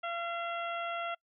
harmonic tone with a mistuned harmonic, 683 Hz, F5, 39 cents flat, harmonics 1 / 2 / 3 / 4 / 5, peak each -37 / -37 / -44 / -44 / -47 dBFS, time 0.03-1.15 s, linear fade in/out 10 ms, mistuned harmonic 5, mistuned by -58 cents, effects noise-tail reverb RT60 0.1 s tail -26 dB re dry

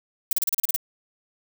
violet noise bursts, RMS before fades -22 dBFS, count 9, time 0.31-0.762 s, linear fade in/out 2 ms, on 20 ms, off 34 ms, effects none

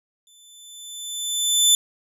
20% pulse tone with exponential growth, 3520 Hz, A7, in tune, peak -6 dBFS, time 0.27-1.75 s, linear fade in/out 1 ms, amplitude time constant 320 ms, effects none

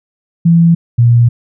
sine tone pair in turn, 168 / 118.79 Hz, E3 / A#2, +33 / +33 cents, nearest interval tritone, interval 600 cents, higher first, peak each -4 dBFS, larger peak neither, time 0.45-0.75 / 0.98-1.29 s, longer second, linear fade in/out 10 ms, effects none

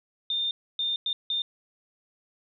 sine tone bursts at uneven times, 3618 Hz, A7, 48 cents sharp, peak -25 dBFS, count 4, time 0.3-0.51 / 0.79-0.96 / 1.06-1.13 / 1.3-1.42 s, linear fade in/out 2 ms, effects none

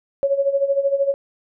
sine tone with tremolo, 554.4 Hz, C#5, in tune, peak -13 dBFS, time 0.23-1.14 s, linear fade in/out 0 ms, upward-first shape sine, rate 13 Hz, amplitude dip 75%, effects none

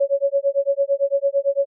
sine tone with tremolo, 557 Hz, C#5, 8 cents sharp, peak -13 dBFS, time 0-1.66 s, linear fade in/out 10 ms, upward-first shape sine, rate 8.9 Hz, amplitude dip 100%, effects none

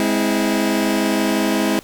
sawtooth chord, Ab augmented, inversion none, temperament just, 207.7 / 259.6 / 324.5 Hz, Ab3 / C4 / E4, 0 / -13 / -27 cents, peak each -16 / -18 / -16 dBFS, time 0-1.79 s, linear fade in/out 0 ms, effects pink hiss -44 dBFS RMS until 1.83 s

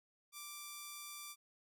5% pulse tone, 1174.7 Hz, D6, in tune, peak -35 dBFS, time 0.32-1.36 s, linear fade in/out 50 ms, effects none

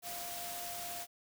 sine tone in noise, 698.5 Hz, F5, in tune, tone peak -45 dBFS, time 0.02-1.07 s, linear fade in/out 50 ms, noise white, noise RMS -43 dBFS, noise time 0.02-1.07 s, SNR -5 dB, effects none

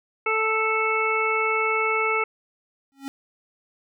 harmonic tone, 440 Hz, A4, in tune, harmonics 1 / 2 / 3 / 5 / 6, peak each -26 / -30 / -25 / -25 / -30 dBFS, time 0.26-2.24 s, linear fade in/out 5 ms
square tone with exponential growth, 273.6 Hz, C#4, 23 cents flat, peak -28 dBFS, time 2.92-3.08 s, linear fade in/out 0 ms, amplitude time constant 33 ms
effects none

